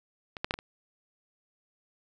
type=clicks; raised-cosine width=0.3 ms; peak=-22 / -13 / -11 / -15 / -28 dBFS; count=5; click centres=0.368 / 0.445 / 0.509 / 0.54 / 0.589 s; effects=none

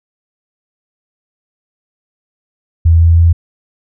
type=tone with pitch steps; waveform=sine; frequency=82.7 / 83.42 / 84.15 Hz; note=E2 / E2 / E2; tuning=+6 / +21 / +36 cents; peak=-4 dBFS; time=2.85-3.33 s; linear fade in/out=10 ms; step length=160 ms; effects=none

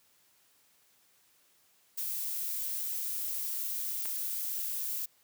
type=noise; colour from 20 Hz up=violet; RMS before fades=-35 dBFS; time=1.97-5.06 s; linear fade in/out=10 ms
type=click; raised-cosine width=0.2 ms; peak=-24 dBFS; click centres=4.056 s
effects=white hiss -67 dBFS RMS until 5.23 s + high-pass 80 Hz 12 dB/octave

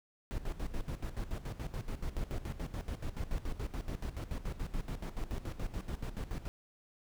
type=noise with tremolo; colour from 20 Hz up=brown; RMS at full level=-36 dBFS; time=0.31-6.48 s; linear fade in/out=0 ms; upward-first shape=square; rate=7 Hz; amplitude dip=75%; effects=none

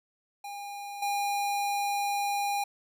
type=tone with level steps; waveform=square; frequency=810 Hz; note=G#5; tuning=43 cents flat; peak=-38 / -28 dBFS; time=0.44-2.64 s; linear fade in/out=5 ms; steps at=1.02 s; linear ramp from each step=5 ms; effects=none

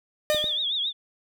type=tone with vibrato; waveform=sine; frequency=3520 Hz; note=A7; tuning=in tune; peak=-24 dBFS; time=0.3-0.93 s; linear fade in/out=50 ms; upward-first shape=triangle; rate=7.3 Hz; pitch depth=150 cents each way
type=tone with exponential decay; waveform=45% pulse; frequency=606 Hz; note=D#5; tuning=46 cents flat; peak=-18 dBFS; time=0.3-0.64 s; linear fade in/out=0 ms; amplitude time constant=73 ms
type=clicks; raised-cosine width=2 ms; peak=-23 dBFS; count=2; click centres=0.346 / 0.442 s
effects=none

